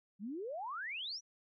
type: exponential sweep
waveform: sine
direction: up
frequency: 185 to 6070 Hz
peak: -39 dBFS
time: 0.19-1.21 s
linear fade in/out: 50 ms
effects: none

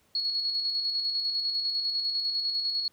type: tone with tremolo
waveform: sine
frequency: 4347 Hz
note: C#8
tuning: 35 cents flat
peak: -25 dBFS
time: 0.15-2.88 s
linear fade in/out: 2 ms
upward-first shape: square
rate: 10 Hz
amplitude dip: 35%
effects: pink hiss -66 dBFS RMS until 2.92 s + high-pass 60 Hz 12 dB/octave

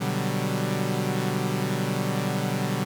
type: chord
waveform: sawtooth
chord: G major seventh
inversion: first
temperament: equal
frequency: 123.47 / 146.83 / 185 / 196 Hz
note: B2 / D3 / F#3 / G3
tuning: 0 / 0 / 0 / 0 cents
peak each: -26 dBFS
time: 0-2.85 s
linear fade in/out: 20 ms
effects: none

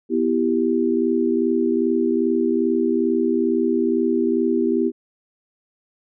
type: chord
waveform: sine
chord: E minor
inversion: second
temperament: equal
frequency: 246.9 / 329.6 / 392 Hz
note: B3 / E4 / G4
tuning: 0 / 0 / 0 cents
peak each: -21 dBFS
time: 0.09-4.92 s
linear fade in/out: 50 ms
effects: none

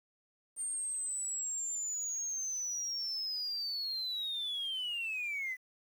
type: linear sweep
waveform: sine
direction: down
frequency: 8800 to 1975.5 Hz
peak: -33 dBFS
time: 0.56-5.57 s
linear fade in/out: 50 ms
effects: tanh soft clip ceiling -31 dBFS + 10-bit

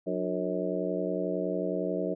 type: harmonic tone with a mistuned harmonic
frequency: 91 Hz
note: F#2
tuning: 28 cents flat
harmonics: 2 / 3 / 4 / 5 / 6 / 7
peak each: -35 / -35 / -35 / -35 / -35 / -35 dBFS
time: 0.06-2.15 s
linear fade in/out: 20 ms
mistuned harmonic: 3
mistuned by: +140 cents
effects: none

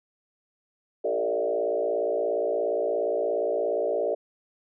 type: tone with frequency modulation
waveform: sine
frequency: 520 Hz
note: C5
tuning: 11 cents flat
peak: -23 dBFS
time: 1.04-4.15 s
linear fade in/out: 10 ms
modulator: 57.1 Hz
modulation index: 2.4
effects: none

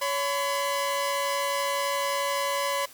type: tone pair together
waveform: sawtooth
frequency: 561.8 / 1012 Hz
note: C#5 / B5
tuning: +23 / +42 cents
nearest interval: minor seventh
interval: 1019 cents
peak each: -24 dBFS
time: 0.01-2.86 s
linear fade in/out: 10 ms
effects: white hiss -49 dBFS RMS until 2.93 s + MP3 96 kbps

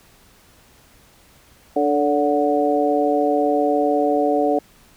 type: harmonic tone with a mistuned harmonic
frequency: 146.83 Hz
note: D3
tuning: in tune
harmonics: 2 / 3 / 4 / 5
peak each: -21 / -21 / -21 / -21 dBFS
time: 1.76-4.59 s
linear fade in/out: 5 ms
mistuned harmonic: 4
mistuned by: -37 cents
effects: pink hiss -52 dBFS RMS until 4.96 s

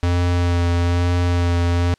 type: tone with vibrato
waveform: square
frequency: 87.31 Hz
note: F2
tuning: in tune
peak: -16 dBFS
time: 0.03-1.94 s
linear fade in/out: 0 ms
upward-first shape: sine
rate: 1.1 Hz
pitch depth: 16 cents each way
effects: white hiss -61 dBFS RMS until 1.98 s + low-pass 6000 Hz 12 dB/octave

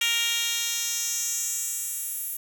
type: tone with high-pass filter sweep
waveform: 10% pulse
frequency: 466.2 Hz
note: A#4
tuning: in tune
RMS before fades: -28 dBFS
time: 0.01-2.37 s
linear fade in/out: 5 ms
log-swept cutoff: 2900 to 12000 Hz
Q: 2
effects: none

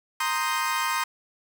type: chord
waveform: 30% pulse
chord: C minor seventh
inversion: third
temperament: equal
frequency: 932.3 / 1046.5 / 1244.5 / 1568 Hz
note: Bb5 / C6 / Eb6 / G6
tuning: 0 / 0 / 0 / 0 cents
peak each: -27 / -26 / -27 / -30 dBFS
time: 0.2-1.04 s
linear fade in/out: 5 ms
effects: 9-bit

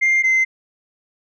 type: tone pair in turn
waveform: sine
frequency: 2105 / 2070 Hz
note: C7 / C7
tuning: +10 / -19 cents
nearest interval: unison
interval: 29 cents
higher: first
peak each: -11 dBFS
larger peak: neither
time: 0.01-0.23 / 0.23-0.45 s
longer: neither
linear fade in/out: 20 ms
effects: tanh soft clip ceiling -11 dBFS

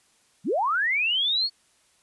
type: linear sweep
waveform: sine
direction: up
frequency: 138.59 to 4450 Hz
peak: -21 dBFS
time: 0.44-1.5 s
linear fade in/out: 50 ms
effects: white hiss -63 dBFS RMS until 2.02 s + resampled to 24000 Hz

